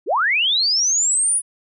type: linear sweep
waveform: sine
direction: up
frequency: 277.2 to 9956 Hz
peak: -15 dBFS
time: 0.06-1.42 s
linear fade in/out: 50 ms
effects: none